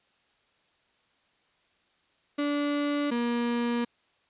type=tone pair in turn; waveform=35% pulse; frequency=290 / 238 Hz; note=D4 / A#3; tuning=-22 / +36 cents; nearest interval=minor third; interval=342 cents; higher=first; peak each=-24 / -24 dBFS; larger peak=neither; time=2.38-3.11 / 3.11-3.85 s; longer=second; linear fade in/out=10 ms; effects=white hiss -68 dBFS RMS until 4.29 s + resampled to 8000 Hz